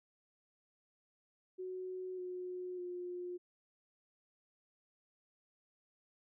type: tone with pitch steps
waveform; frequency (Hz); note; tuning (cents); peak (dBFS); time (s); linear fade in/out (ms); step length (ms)
sine; 370 / 363.2 / 356.6; F#4 / F#4 / F4; 0 / -32 / +36; -40; 1.58-3.38; 20; 600
effects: none